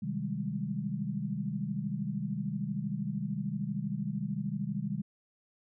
sine chord, Ab major seventh, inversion first, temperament just, 129.78 / 155.74 / 194.67 / 207.7 Hz, C3 / Eb3 / G3 / Ab3, -14 / +2 / -12 / 0 cents, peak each -39 / -37 / -36 / -37 dBFS, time 0.02-5.02 s, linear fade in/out 10 ms, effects none

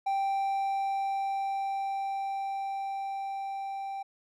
triangle tone with level ramp, 784 Hz, G5, in tune, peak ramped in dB -24 to -32 dBFS, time 0.06-4.03 s, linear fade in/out 10 ms, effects none

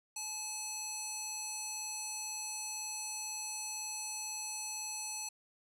square tone with band-pass filter, 859 Hz, A5, 42 cents flat, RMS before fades -41 dBFS, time 0.16-5.29 s, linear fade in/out 5 ms, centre 7500 Hz, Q 1.9, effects none

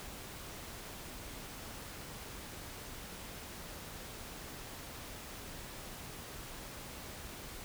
silence, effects pink hiss -47 dBFS RMS until 7.64 s

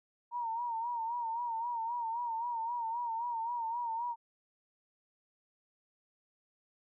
sine tone with vibrato, 932.3 Hz, A#5, in tune, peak -33 dBFS, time 0.31-4.16 s, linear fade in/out 50 ms, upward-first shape sine, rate 3.8 Hz, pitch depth 71 cents each way, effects none

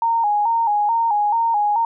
sine tone with vibrato, 874 Hz, A5, 12 cents flat, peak -15 dBFS, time 0.02-1.85 s, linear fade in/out 2 ms, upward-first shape square, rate 2.3 Hz, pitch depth 90 cents each way, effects none

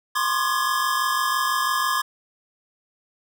square tone cluster, 1037 / 1083 / 1206 / 1681 Hz, C6 / C#6 / D6 / G#6, -16 / -41 / +46 / +20 cents, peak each -27 dBFS, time 0.15-2.02 s, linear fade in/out 10 ms, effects none

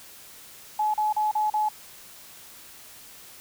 sine tone bursts, 852 Hz, G#5, 44 cents sharp, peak -21 dBFS, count 5, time 0.79-1.688 s, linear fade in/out 5 ms, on 150 ms, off 37 ms, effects white hiss -47 dBFS RMS until 3.4 s

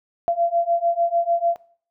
sine beating tone pair, 680 / 686.7 Hz, F5 / F5, -46 / -29 cents, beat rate 6.7 Hz, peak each -22 / -21 dBFS, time 0.28-1.56 s, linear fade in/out 0 ms, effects noise-tail reverb RT60 0.5 s tail -18 dB re dry

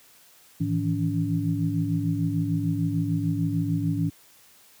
sine tone cluster, 107.7 / 159.3 / 166 / 284.7 Hz, A2 / D#3 / E3 / C#4, -37 / +41 / +12 / +46 cents, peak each -28 dBFS, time 0.6-4.1 s, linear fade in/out 10 ms, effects white hiss -55 dBFS RMS until 4.8 s + high-pass 60 Hz 12 dB/octave

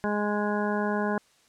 harmonic tone, 207.7 Hz, G#3, in tune, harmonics 1 / 2 / 3 / 4 / 5 / 7 / 8, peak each -28 / -31 / -33 / -34 / -35 / -36 / -37 dBFS, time 0.04-1.18 s, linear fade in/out 0 ms, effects white hiss -62 dBFS RMS until 1.48 s + low-pass 8000 Hz 12 dB/octave

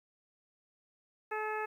harmonic tone, 430 Hz, A4, 40 cents flat, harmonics 1 / 2 / 3 / 4 / 5 / 6, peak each -38 / -38 / -41 / -41 / -48 / -46 dBFS, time 1.31-1.66 s, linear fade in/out 10 ms, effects 11-bit

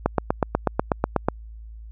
click train, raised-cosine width 1 ms, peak -4 dBFS, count 11, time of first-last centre 0.06-1.285 s, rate 8.16 Hz, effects added 55 Hz sine -37 dBFS peak until 1.91 s

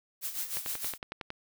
blue noise with tremolo, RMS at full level -33 dBFS, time 0.21-0.98 s, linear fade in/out 50 ms, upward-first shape sine, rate 6.5 Hz, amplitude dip 70%
click train, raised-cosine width 0.3 ms, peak -21 dBFS, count 9, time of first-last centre 0.57-1.304 s, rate 10.9 Hz
effects none

